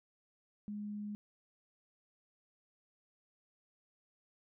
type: tone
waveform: sine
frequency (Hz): 207.7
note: G#3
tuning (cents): 0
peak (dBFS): -39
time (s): 0.68-1.15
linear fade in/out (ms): 0
effects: none